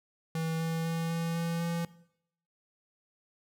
square tone with pitch steps, 162.3 / 163.62 / 164.95 / 166.29 / 167.64 / 169 Hz, E3 / E3 / E3 / E3 / E3 / E3, -27 / -13 / +1 / +15 / +29 / +43 cents, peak -31 dBFS, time 0.35-1.85 s, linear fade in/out 2 ms, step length 250 ms, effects noise-tail reverb RT60 0.7 s tail -18 dB re dry

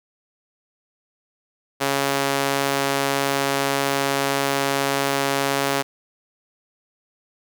sawtooth tone with high-pass filter, 138.59 Hz, C#3, in tune, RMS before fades -22 dBFS, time 1.8-5.83 s, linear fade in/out 20 ms, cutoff 420 Hz, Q 0.65, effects none

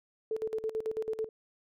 sine tone with tremolo, 440 Hz, A4, in tune, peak -29 dBFS, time 0.31-1.29 s, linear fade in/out 2 ms, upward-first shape square, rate 9.1 Hz, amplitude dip 80%, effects none

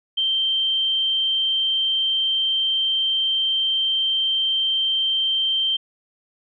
sine tone, 3136 Hz, G7, in tune, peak -18 dBFS, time 0.17-5.77 s, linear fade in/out 10 ms, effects none

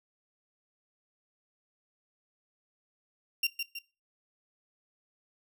30% pulse tone with echo, 2767 Hz, F7, 17 cents flat, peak -22 dBFS, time 3.43-3.47 s, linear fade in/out 5 ms, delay 160 ms, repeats 2, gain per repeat -6 dB, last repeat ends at 3.79 s, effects noise-tail reverb RT60 0.3 s tail -20 dB re dry

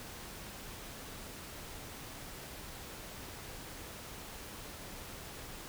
silence, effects pink hiss -47 dBFS RMS until 5.68 s

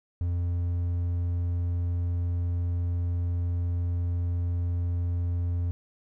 triangle tone, 87.1 Hz, F2, 4 cents flat, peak -23 dBFS, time 0.21-5.71 s, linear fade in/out 0 ms, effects none

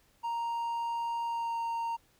triangle tone with pitch glide, 932.3 to 924.3 Hz, A#5 to A#5, 0 to -15 cents, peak -29 dBFS, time 0.23-1.97 s, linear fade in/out 20 ms, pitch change -15 cents, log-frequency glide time 1.26-1.58 s, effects pink hiss -67 dBFS RMS until 2.19 s

